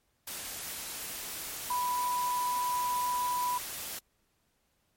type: tone in noise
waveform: sine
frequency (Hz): 987.8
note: B5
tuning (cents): 0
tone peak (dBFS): -28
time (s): 1.7-3.58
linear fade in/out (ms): 5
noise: white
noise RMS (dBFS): -39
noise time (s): 0.27-3.99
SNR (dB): +8
effects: pink hiss -74 dBFS RMS until 4.96 s + MP3 64 kbps